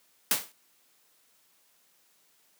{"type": "noise with exponential decay", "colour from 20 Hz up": "white", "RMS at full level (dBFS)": -21, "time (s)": [0.31, 0.52], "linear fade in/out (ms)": 2, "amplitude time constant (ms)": 45, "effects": ["white hiss -66 dBFS RMS until 2.59 s", "high-pass 150 Hz 12 dB/octave"]}